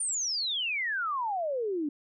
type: exponential sweep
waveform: sine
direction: down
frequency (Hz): 9397 to 281.1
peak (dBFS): -28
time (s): 0-1.89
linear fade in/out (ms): 5
effects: none